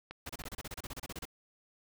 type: click train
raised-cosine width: 0.3 ms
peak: -27 dBFS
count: 4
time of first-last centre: 0.11-0.603 s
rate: 6.09 Hz
type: noise bursts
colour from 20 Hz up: pink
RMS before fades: -42 dBFS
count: 16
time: 0.26-1.254 s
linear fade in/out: 5 ms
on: 34 ms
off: 30 ms
effects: none